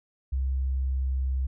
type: tone with pitch glide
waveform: sine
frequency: 66 to 65.58 Hz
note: C2 to C2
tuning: +16 to +5 cents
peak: -24 dBFS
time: 0.32-1.47 s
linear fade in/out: 10 ms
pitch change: -11 cents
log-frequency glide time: 0.53-1.3 s
effects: none